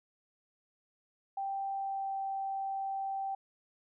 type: tone with pitch glide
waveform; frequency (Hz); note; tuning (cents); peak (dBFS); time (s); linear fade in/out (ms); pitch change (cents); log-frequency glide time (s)
sine; 784 to 779.5; G5 to G5; 0 to -10; -33; 1.37-3.35; 5; -10; 1.73-2.17
effects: none